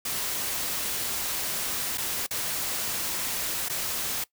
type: noise with dropouts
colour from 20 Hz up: white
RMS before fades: -30 dBFS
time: 0.05-4.24 s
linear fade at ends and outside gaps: 5 ms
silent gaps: 1.975-1.98 / 2.265-2.308 / 3.686-3.696 s
effects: noise-tail reverb RT60 0.1 s tail -20 dB re dry